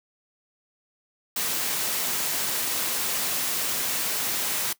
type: high-pass noise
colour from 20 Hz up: white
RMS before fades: -27 dBFS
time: 1.36-4.73 s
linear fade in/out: 5 ms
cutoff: 130 Hz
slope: 12 dB/octave
effects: noise-tail reverb RT60 0.1 s tail -18 dB re dry